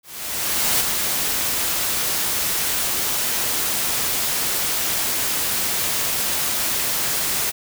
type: noise with ADSR envelope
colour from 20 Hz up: white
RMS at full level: -18 dBFS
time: 0.03-7.52 s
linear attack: 770 ms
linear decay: 18 ms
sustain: -4 dB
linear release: 27 ms
effects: none